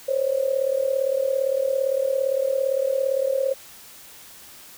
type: tone with amplitude modulation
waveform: sine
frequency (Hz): 536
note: C5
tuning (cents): +42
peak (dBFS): -16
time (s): 0.08-3.54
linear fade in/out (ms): 10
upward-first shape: sine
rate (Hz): 37.6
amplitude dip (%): 80
effects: white hiss -45 dBFS RMS until 4.77 s